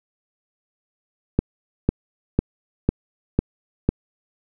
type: click train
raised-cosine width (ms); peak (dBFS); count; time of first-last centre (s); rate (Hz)
3; -3; 6; 1.39-3.89; 2
effects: none